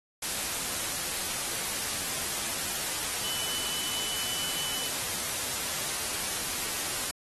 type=tone in noise; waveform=sine; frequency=2992 Hz; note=F#7; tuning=19 cents sharp; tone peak=-37 dBFS; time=3.24-4.88 s; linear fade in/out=5 ms; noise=white; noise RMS=-32 dBFS; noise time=0.22-7.11 s; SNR=-8 dB; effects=AAC 32 kbps